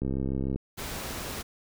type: click train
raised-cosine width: 3 ms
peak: -18 dBFS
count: 37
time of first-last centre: 0.02-0.56 s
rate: 66.7 Hz
type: noise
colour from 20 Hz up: pink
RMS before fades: -36 dBFS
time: 0.77-1.43 s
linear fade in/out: 20 ms
effects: none